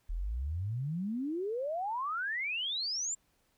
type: exponential sweep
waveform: sine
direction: up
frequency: 37.75 to 7510 Hz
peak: -32 dBFS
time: 0.09-3.15 s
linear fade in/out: 10 ms
effects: pink hiss -73 dBFS RMS until 3.57 s